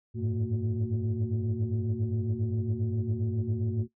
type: tone cluster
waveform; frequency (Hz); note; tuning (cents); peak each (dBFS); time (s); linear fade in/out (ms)
sine; 94.5 / 104.6 / 112 / 227.7 / 365.5; F#2 / G#2 / A2 / A#3 / F#4; +37 / +13 / +31 / -40 / -21; -36 / -30 / -31 / -34 / -37; 0.14-3.88; 50
effects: noise-tail reverb RT60 0.1 s tail -17 dB re dry + tanh soft clip ceiling -20 dBFS